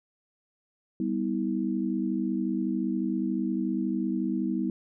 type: chord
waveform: sine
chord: E minor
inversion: first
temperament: equal with one note detuned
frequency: 196 / 246.9 / 321.2 Hz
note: G3 / B3 / E4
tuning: 0 / 0 / -45 cents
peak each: -30 dBFS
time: 1-4.7 s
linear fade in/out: 2 ms
effects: none